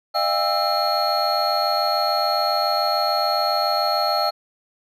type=tone cluster; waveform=triangle; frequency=608 / 695 / 801 / 1320 / 4304 Hz; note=D#5 / F5 / G5 / E6 / C8; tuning=-40 / -9 / +37 / +2 / +48 cents; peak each=-23 dBFS; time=0.14-4.31 s; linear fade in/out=20 ms; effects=none